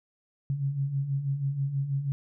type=beating tone pair; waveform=sine; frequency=134 / 140.2 Hz; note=C3 / C#3; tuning=+42 / +20 cents; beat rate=6.2 Hz; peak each=-34 / -27 dBFS; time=0.5-2.12 s; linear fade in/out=0 ms; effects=none